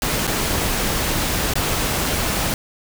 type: noise with dropouts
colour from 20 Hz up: pink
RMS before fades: -21 dBFS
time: 0.02-2.54 s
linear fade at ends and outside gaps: 1 ms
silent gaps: 0.269-0.276 / 1.537-1.555 s
effects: none